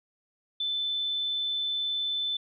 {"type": "tone", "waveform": "sine", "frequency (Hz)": 3521, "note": "A7", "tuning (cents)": 0, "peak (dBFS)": -27, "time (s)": [0.6, 2.37], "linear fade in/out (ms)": 5, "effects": []}